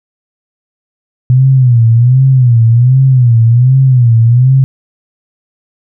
sine tone with vibrato, 123.47 Hz, B2, in tune, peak -3 dBFS, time 1.3-4.64 s, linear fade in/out 0 ms, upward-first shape sine, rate 1.3 Hz, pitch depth 140 cents each way, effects none

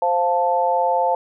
sine chord, F major, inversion second, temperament equal, 523.3 / 698.5 / 880 Hz, C5 / F5 / A5, 0 / 0 / 0 cents, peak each -21 / -21 / -19 dBFS, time 0.02-1.15 s, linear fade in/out 2 ms, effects none

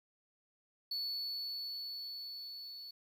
triangle tone with level ramp, 4435 Hz, C#8, in tune, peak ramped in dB -34 to -45 dBFS, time 0.91-2.91 s, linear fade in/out 5 ms, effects 11-bit

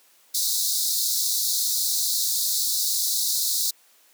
pink high-pass noise, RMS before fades -24 dBFS, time 0.34-3.71 s, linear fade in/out 10 ms, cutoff 3800 Hz, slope 96 dB/octave, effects white hiss -58 dBFS RMS until 4.13 s + high-pass 300 Hz 12 dB/octave

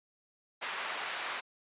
pink band-pass noise, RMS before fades -38 dBFS, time 0.61-1.41 s, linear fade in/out 20 ms, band 1000 to 3000 Hz, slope 12 dB/octave, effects resampled to 8000 Hz

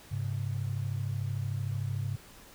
sine tone pair together, 102.1 / 135.43 Hz, G#2 / C#3, -29 / -40 cents, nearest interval perfect fourth, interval 489 cents, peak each -32 / -34 dBFS, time 0.11-2.16 s, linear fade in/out 10 ms, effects pink hiss -53 dBFS RMS until 2.54 s

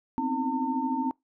sine tone cluster, 251.4 / 264.8 / 314.4 / 905 Hz, B3 / C4 / D#4 / A5, +31 / +21 / +18 / +48 cents, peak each -33 / -29 / -36 / -29 dBFS, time 0.18-1.11 s, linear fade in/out 0 ms, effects noise-tail reverb RT60 0.2 s tail -26 dB re dry

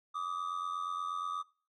triangle ring-modulated tone, 1207 Hz, D6, 47 cents sharp, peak -29 dBFS, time 0.14-1.43 s, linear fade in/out 20 ms, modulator 44.2 Hz, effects noise-tail reverb RT60 0.4 s tail -22 dB re dry + MP3 48 kbps

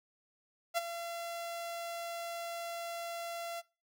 sawtooth tone with ADSR envelope, 681 Hz, F5, 44 cents flat, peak -24 dBFS, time 0.74-3.62 s, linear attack 34 ms, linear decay 23 ms, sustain -11 dB, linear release 31 ms, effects noise-tail reverb RT60 0.3 s tail -21 dB re dry

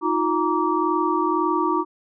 sine tone cluster, 315 / 356.9 / 937 / 1158 Hz, D#4 / F4 / A#5 / D6, +21 / +38 / +9 / -25 cents, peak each -24 dBFS, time 0.01-1.85 s, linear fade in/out 50 ms, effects none

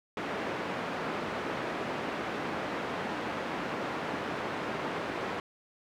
pink band-pass noise, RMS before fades -35 dBFS, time 0.17-5.4 s, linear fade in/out 2 ms, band 230 to 2000 Hz, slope 12 dB/octave, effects none

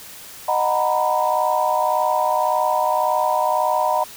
sine chord, B major seventh, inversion first, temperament just, 617.4 / 740.8 / 926 / 987.8 Hz, D#5 / F#5 / A#5 / B5, -14 / +2 / -12 / 0 cents, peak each -22 dBFS, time 0.48-4.04 s, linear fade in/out 5 ms, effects white hiss -39 dBFS RMS until 4.16 s

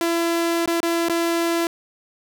sawtooth tone with dropouts, 336.8 Hz, E4, 37 cents sharp, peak -15 dBFS, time 0.01-1.67 s, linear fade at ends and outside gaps 1 ms, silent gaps 0.659-0.676 / 0.804-0.83 / 1.086-1.096 s, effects none

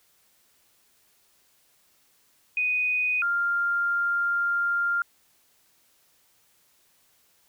sine tone pair in turn, 2489 / 1396.9 Hz, D#7 / F6, 0 / 0 cents, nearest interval minor seventh, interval 1000 cents, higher first, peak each -22 dBFS, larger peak neither, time 2.57-3.22 / 3.22-5.02 s, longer second, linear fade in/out 2 ms, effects white hiss -64 dBFS RMS until 7.48 s

